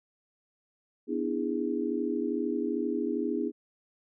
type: chord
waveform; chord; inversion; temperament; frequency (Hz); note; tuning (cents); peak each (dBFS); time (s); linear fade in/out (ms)
sine; E dominant seventh; second; just; 247.2 / 296.7 / 329.6 / 412; B3 / D4 / E4 / G#4; +2 / +18 / 0 / -14; -33; 1.07-3.52; 50
effects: none